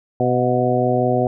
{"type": "harmonic tone with a mistuned harmonic", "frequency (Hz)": 125.4, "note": "B2", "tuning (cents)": 27, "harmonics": [1, 2, 3, 4, 5, 6], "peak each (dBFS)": [-22, -22, -22, -22, -22, -22], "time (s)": [0.2, 1.27], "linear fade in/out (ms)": 2, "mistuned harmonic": 6, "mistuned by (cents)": -48, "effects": []}